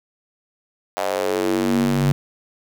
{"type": "tone with high-pass filter sweep", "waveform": "square", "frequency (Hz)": 47.72, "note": "G1", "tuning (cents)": -46, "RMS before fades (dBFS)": -20, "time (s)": [0.97, 2.12], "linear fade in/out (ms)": 0, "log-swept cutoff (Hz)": [680, 150], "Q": 3.7, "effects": []}